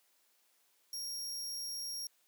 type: tone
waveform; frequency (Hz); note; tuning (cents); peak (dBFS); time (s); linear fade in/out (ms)
sawtooth; 5588; F8; 0; -36; 0.93-2.07; 2
effects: white hiss -72 dBFS RMS until 2.27 s + high-pass 300 Hz 12 dB/octave